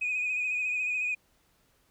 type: tone with vibrato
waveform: sine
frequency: 2489 Hz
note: D#7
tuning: in tune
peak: -26 dBFS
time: 0.01-1.15 s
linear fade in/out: 10 ms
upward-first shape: triangle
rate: 14 Hz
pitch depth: 46 cents each way
effects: tanh soft clip ceiling -24 dBFS + pink hiss -68 dBFS RMS until 1.9 s

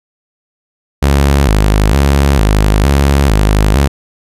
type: tone with vibrato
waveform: sawtooth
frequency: 60.1 Hz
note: B1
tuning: 46 cents flat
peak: -3 dBFS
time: 1.02-3.88 s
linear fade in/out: 10 ms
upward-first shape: square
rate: 1.1 Hz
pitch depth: 260 cents each way
effects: resampled to 32000 Hz

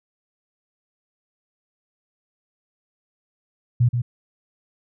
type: tone with echo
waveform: sine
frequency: 120.9 Hz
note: B2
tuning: 36 cents flat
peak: -13 dBFS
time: 3.8-3.89 s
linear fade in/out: 10 ms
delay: 130 ms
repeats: 1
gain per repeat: -6 dB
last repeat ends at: 4.02 s
effects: none

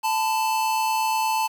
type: tone pair together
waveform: square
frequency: 880 / 1008.3 Hz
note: A5 / B5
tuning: 0 / +36 cents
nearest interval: major second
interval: 236 cents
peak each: -22 / -30 dBFS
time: 0.03-1.48 s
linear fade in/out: 20 ms
effects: 8-bit

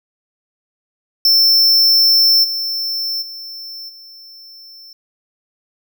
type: tone with level steps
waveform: square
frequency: 5350 Hz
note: E8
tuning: 25 cents sharp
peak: -9 / -19 / -29 / -37 dBFS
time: 1.25-4.93 s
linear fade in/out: 2 ms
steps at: 2.43 / 3.21 / 3.88 s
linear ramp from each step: 20 ms
effects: none

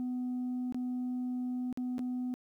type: tone with dropouts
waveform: sine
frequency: 250.1 Hz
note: B3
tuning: 22 cents sharp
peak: -30 dBFS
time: 0-2.34 s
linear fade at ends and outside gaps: 0 ms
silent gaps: 0.724-0.745 / 1.727-1.774 / 1.982-1.992 s
effects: tanh soft clip ceiling -31 dBFS + 12-bit

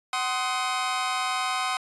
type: chord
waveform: sawtooth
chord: C diminished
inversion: second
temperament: just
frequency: 753.5 / 1046.5 / 1255.8 Hz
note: Gb5 / C6 / Eb6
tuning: +31 / 0 / +16 cents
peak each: -26 dBFS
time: 0.13-1.77 s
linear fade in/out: 2 ms
effects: resampled to 22050 Hz

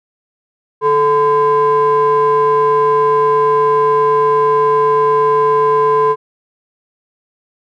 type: ring-modulated tone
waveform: triangle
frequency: 291.6 Hz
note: D4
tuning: 12 cents flat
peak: -4 dBFS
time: 0.81-6.16 s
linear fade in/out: 50 ms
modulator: 727 Hz
effects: none

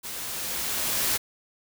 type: noise with level ramp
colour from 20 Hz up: white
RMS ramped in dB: -36 to -24 dBFS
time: 0.03-1.18 s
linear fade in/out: 20 ms
effects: none

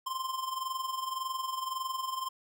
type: tone with amplitude modulation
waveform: square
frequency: 1046.5 Hz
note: C6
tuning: in tune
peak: -31 dBFS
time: 0.06-2.29 s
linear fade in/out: 10 ms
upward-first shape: sine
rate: 21.8 Hz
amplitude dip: 65%
effects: none

